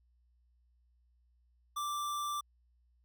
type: tone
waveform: square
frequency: 1174.7 Hz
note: D6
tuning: in tune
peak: -35 dBFS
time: 1.76-2.41 s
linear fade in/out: 10 ms
effects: added 60 Hz sine -67 dBFS peak until 3.04 s